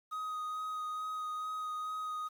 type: tone with vibrato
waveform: triangle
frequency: 1252 Hz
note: D#6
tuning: 10 cents sharp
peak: -34 dBFS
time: 0.11-2.29 s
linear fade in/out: 20 ms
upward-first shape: sine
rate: 2.3 Hz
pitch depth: 12 cents each way
effects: 10-bit